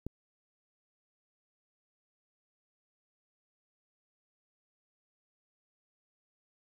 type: click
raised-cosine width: 3 ms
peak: -24 dBFS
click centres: 0.066 s
effects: 10-bit